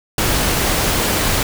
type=noise; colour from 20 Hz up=pink; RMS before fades=-17 dBFS; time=0.18-1.43 s; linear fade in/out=2 ms; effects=none